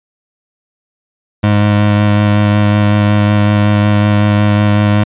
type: tone with vibrato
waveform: 25% pulse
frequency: 103.83 Hz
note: G#2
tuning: in tune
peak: -4 dBFS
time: 1.43-5.04 s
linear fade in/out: 10 ms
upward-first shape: sine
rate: 5.4 Hz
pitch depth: 12 cents each way
effects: resampled to 8000 Hz